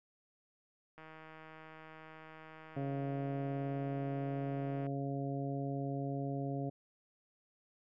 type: click train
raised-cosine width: 0.5 ms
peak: -38 dBFS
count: 615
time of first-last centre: 0.98-4.866 s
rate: 158 Hz
type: harmonic tone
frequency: 138.59 Hz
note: C#3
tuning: in tune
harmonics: 1 / 2 / 3 / 4 / 5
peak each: -38 / -40 / -45 / -46 / -45 dBFS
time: 2.76-6.7 s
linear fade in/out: 10 ms
effects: none